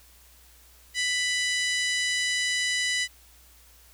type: harmonic tone with a mistuned harmonic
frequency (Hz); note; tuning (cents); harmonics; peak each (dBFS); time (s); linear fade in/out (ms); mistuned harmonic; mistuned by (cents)
991; B5; +6; 2 / 3 / 4 / 5 / 6 / 7 / 8 / 9 / 10; -27 / -31 / -33 / -35 / -37 / -38 / -39 / -40 / -41; 0.94-3.08; 50; 8; -64
effects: added 60 Hz sine -56 dBFS peak until 3.93 s + white hiss -56 dBFS RMS until 3.93 s